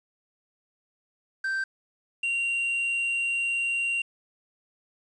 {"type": "tone pair in turn", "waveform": "triangle", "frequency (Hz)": [1563, 2761], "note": ["G6", "F7"], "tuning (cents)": [-6, -20], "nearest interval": "minor seventh", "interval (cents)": 986, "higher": "second", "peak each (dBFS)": [-24, -23], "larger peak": "second", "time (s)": [[1.44, 1.64], [2.23, 4.02]], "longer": "second", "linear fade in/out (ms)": 5, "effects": ["resampled to 22050 Hz", "9-bit"]}